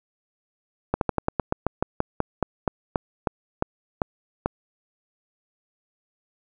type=slowing click train; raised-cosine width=1 ms; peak=-7 dBFS; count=18; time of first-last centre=0.94-4.46 s; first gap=72 ms; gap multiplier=1.12; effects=none